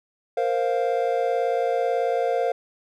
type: chord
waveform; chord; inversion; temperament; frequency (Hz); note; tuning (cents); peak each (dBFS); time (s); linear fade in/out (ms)
triangle; Bb suspended second; none; just; 466.2 / 524.4 / 699.2; Bb4 / C5 / F5; 0 / +4 / +2; -23; 0.37-2.52; 5
effects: none